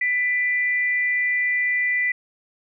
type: tone pair together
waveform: sine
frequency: 1988 / 2374 Hz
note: B6 / D7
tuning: +11 / +18 cents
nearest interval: minor third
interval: 307 cents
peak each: -19 / -30 dBFS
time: 0.01-2.12 s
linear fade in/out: 5 ms
effects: none